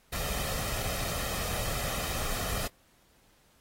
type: noise with comb filter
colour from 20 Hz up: pink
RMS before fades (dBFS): -33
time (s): 0.12-2.68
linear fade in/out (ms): 10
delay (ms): 1.6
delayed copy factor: +0.55
effects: pink hiss -65 dBFS RMS until 3.6 s + AAC 48 kbps